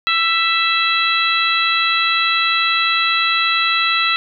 harmonic tone with a mistuned harmonic, 659.3 Hz, E5, in tune, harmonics 2 / 3 / 4 / 5 / 6, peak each -19 / -22 / -19 / -23 / -20 dBFS, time 0.07-4.16 s, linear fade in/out 0 ms, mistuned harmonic 2, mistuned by +22 cents, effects none

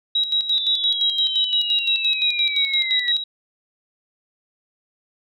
sine tone with tremolo, 3849 Hz, B7, 45 cents flat, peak -16 dBFS, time 0.15-3.24 s, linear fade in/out 5 ms, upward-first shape square, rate 5.8 Hz, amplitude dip 65%
sine linear sweep, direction down, 3626 to 1909 Hz, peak -24 dBFS, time 0.52-3.12 s, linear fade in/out 5 ms
effects none

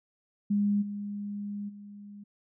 sine tone with level steps, 204.2 Hz, G#3, 29 cents flat, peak -23 / -33 / -43 dBFS, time 0.5-2.24 s, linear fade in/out 10 ms, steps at 0.81 / 1.68 s, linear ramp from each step 20 ms, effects none

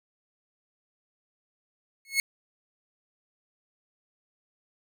sawtooth tone with exponential growth, 2185 Hz, C#7, 26 cents flat, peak -15 dBFS, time 2.05-2.2 s, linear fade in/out 1 ms, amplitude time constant 31 ms, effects none

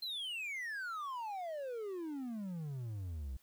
triangle exponential sweep, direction down, 4186 to 61.4 Hz, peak -37 dBFS, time 0.02-3.37 s, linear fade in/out 5 ms, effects white hiss -70 dBFS RMS until 3.42 s

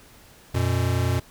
square tone pair together, 90.5 / 120.8 Hz, F#2 / B2, -38 / -38 cents, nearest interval perfect fourth, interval 500 cents, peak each -24 dBFS, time 0.54-1.2 s, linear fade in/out 10 ms, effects pink hiss -51 dBFS RMS until 1.3 s

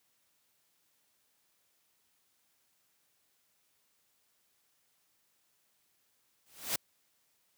white noise with exponential growth, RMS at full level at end -29 dBFS, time 6.46-6.76 s, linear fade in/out 5 ms, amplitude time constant 64 ms, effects white hiss -74 dBFS RMS until 7.57 s + high-pass 60 Hz 12 dB/octave

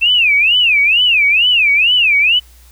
sine tone with vibrato, 2600 Hz, E7, 24 cents flat, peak -8 dBFS, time 0.01-2.4 s, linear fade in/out 20 ms, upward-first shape sine, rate 2.2 Hz, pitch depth 250 cents each way, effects added 60 Hz sine -41 dBFS peak until 2.71 s + white hiss -48 dBFS RMS until 2.71 s

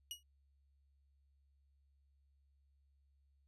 sawtooth tone with exponential decay, 2899 Hz, F#7, 36 cents flat, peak -36 dBFS, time 0.11-0.23 s, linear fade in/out 1 ms, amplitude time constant 25 ms, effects added 69 Hz sine -70 dBFS peak until 3.47 s + resampled to 32000 Hz

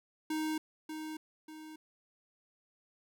square tone with echo, 311.8 Hz, D#4, 4 cents sharp, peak -33 dBFS, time 0.3-0.58 s, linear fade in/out 5 ms, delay 590 ms, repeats 2, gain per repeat -7 dB, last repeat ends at 1.76 s, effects none

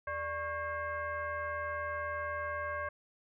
sine tone with frequency modulation, 1098 Hz, C#6, 17 cents flat, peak -34 dBFS, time 0.07-2.89 s, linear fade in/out 5 ms, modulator 508 Hz, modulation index 1.4, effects none

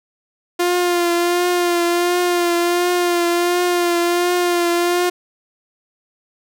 sawtooth tone with vibrato, 350 Hz, F4, 4 cents sharp, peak -11 dBFS, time 0.59-5.1 s, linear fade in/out 10 ms, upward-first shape triangle, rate 1.4 Hz, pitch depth 34 cents each way, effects none

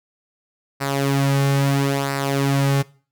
sawtooth tone with flanger, 138.59 Hz, C#3, in tune, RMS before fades -19 dBFS, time 0.8-2.83 s, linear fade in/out 20 ms, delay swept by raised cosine 0.3 to 3.1 ms, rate 0.75 Hz, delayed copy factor -0.6, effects noise-tail reverb RT60 0.4 s tail -21 dB re dry

